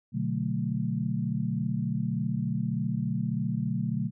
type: chord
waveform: sine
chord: B minor seventh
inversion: none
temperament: equal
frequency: 123.47 / 146.83 / 185 / 220 Hz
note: B2 / D3 / F#3 / A3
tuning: 0 / 0 / 0 / 0 cents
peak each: -32 dBFS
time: 0.12-4.11 s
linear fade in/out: 50 ms
effects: none

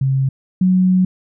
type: tone pair in turn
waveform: sine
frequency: 134.2 / 184.69 Hz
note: C3 / F#3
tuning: +44 / -3 cents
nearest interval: tritone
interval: 553 cents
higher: second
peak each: -13 / -10 dBFS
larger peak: second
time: 0.01-0.29 / 0.61-1.05 s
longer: second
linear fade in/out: 5 ms
effects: none

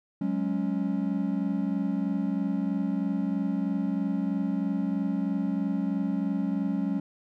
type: chord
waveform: triangle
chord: F# suspended second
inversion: none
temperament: just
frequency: 185 / 208.1 / 277.5 Hz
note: F#3 / G#3 / C#4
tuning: 0 / +4 / +2 cents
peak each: -28 dBFS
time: 0.21-7 s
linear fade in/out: 5 ms
effects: none

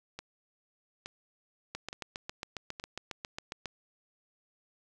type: two click trains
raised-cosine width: 0.2 ms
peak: -23 / -20 dBFS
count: 4 / 15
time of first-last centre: 0.19-2.799 / 1.75-3.657 s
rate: 1.15 / 7.34 Hz
effects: none

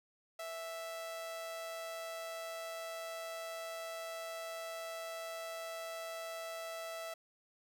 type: tone with amplitude modulation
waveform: sawtooth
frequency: 659.3 Hz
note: E5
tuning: in tune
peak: -36 dBFS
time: 0.39-7.14 s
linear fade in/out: 5 ms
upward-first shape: sine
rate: 174 Hz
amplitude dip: 35%
effects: none

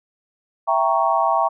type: chord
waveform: sine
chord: E diminished seventh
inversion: none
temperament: equal with one note detuned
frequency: 663.1 / 784 / 932.3 / 1108.7 Hz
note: E5 / G5 / Bb5 / Db6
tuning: +10 / 0 / 0 / 0 cents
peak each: -21 dBFS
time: 0.67-1.49 s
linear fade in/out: 20 ms
effects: none

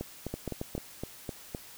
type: two click trains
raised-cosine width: 2 ms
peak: -20 / -21 dBFS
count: 4 / 7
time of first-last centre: 0.34-0.752 / 0.01-1.548 s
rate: 7.29 / 3.9 Hz
effects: white hiss -50 dBFS RMS until 1.77 s

